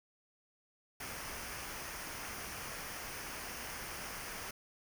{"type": "noise with comb filter", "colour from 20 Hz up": "pink", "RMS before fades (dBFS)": -44, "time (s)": [1, 4.51], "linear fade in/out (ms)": 5, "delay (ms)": 0.26, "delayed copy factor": -0.55, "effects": []}